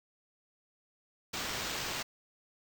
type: noise with sample-and-hold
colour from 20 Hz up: violet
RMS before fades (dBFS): -37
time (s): 1.33-2.03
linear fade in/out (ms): 10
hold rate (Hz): 11025
effects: none